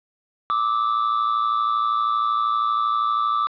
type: tone pair together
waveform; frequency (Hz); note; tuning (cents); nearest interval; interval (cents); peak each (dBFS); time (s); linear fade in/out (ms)
triangle; 1175 / 1287.7; D6 / E6; +1 / -41; major second; 158; -18 / -23; 0.5-3.47; 0
effects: resampled to 11025 Hz + 9-bit